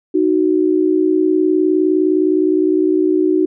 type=tone pair together; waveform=sine; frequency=311.1 / 370.7 Hz; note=D#4 / F#4; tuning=0 / +3 cents; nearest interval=minor third; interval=303 cents; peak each=-14 dBFS; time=0.14-3.46 s; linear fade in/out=10 ms; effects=none